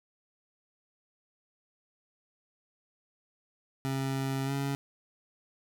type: tone with pitch glide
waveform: 25% pulse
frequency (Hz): 134.9 to 138.69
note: C#3 to C#3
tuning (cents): -47 to +1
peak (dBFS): -26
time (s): 3.85-4.75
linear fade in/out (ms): 0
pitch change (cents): +48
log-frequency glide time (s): 4.45-4.52
effects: none